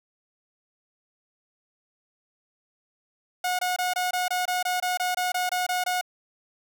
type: tone bursts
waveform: sawtooth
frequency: 726 Hz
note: F#5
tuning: 33 cents flat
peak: -20 dBFS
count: 15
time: 3.44-6.012 s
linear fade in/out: 5 ms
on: 150 ms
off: 23 ms
effects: none